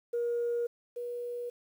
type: tone pair in turn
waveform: sine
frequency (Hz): 474.7 / 482.4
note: A#4 / B4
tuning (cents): +31 / -41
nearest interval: unison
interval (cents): 28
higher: second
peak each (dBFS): -27 / -34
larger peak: first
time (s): 0.13-0.67 / 0.96-1.5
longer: neither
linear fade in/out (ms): 10
effects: tanh soft clip ceiling -25 dBFS + 10-bit